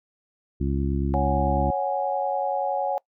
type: harmonic tone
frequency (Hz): 69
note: C#2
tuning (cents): -7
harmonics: 1 / 2 / 3 / 4 / 5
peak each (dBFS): -25 / -28 / -30 / -31 / -32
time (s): 0.6-1.71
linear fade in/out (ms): 10
type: chord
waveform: sine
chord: C# suspended fourth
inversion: none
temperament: equal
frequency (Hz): 554.4 / 740 / 830.6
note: C#5 / F#5 / G#5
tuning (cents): 0 / 0 / 0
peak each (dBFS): -27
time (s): 1.14-2.98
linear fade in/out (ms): 0
effects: noise-tail reverb RT60 0.1 s tail -24 dB re dry